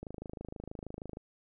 click train, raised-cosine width 2 ms, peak -28 dBFS, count 31, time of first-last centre 0.03-1.171 s, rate 26.3 Hz, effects none

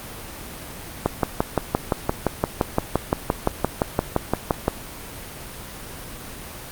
click train, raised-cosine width 1 ms, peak -3 dBFS, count 22, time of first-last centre 1.06-4.681 s, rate 5.8 Hz, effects pink hiss -36 dBFS RMS until 6.71 s + Opus 32 kbps

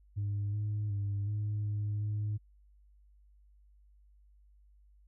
sine tone with pitch steps, 101.9 / 104.9 / 100.8 / 104.8 / 104.1 / 105 Hz, G#2 / G#2 / G2 / G#2 / G#2 / G#2, -32 / +18 / +49 / +16 / +5 / +19 cents, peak -29 dBFS, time 0.16-2.38 s, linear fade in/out 20 ms, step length 370 ms, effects tanh soft clip ceiling -29 dBFS + added 50 Hz sine -59 dBFS peak until 5.07 s

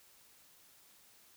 silence, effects white hiss -63 dBFS RMS until 1.36 s

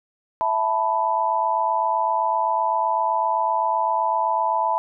sine chord, E suspended fourth, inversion none, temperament equal, 659.3 / 880 / 987.8 Hz, E5 / A5 / B5, 0 / 0 / 0 cents, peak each -26 / -22 / -22 dBFS, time 0.41-4.78 s, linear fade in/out 0 ms, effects none

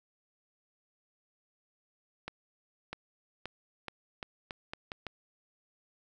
accelerating click train, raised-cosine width 0.3 ms, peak -22 dBFS, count 9, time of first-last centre 2.28-5.067 s, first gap 650 ms, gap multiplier 0.81, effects none

